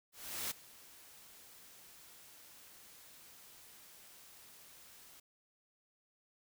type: noise with ADSR envelope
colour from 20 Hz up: white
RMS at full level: -38 dBFS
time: 0.12-5.2 s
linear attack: 390 ms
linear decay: 11 ms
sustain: -20 dB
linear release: 4 ms
effects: none